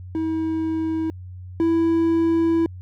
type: tone pair in turn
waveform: triangle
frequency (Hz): 320.6 / 330.2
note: E4 / E4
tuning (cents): -48 / +3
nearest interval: minor second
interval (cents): 51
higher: second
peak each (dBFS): -19 / -14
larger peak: second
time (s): 0.15-1.1 / 1.6-2.66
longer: second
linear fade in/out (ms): 0
effects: added 91 Hz sine -34 dBFS peak until 2.81 s